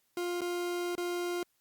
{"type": "tone with dropouts", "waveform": "40% pulse", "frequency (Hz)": 351.6, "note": "F4", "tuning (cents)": 12, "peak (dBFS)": -31, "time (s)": [0.17, 1.43], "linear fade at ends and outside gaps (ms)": 2, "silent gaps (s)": [[0.408, 0.416], [0.953, 0.979]], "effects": ["white hiss -74 dBFS RMS until 1.6 s", "Opus 48 kbps"]}